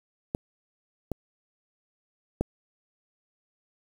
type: clicks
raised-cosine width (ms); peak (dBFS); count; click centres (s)
2; -14 / -16 / -11; 3; 0.349 / 1.117 / 2.41
effects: 7-bit